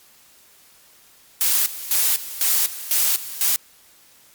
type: noise with tremolo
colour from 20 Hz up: blue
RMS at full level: -18 dBFS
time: 1.41-3.56 s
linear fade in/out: 0 ms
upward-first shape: square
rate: 2 Hz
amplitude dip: 80%
effects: white hiss -52 dBFS RMS until 4.34 s + MP3 96 kbps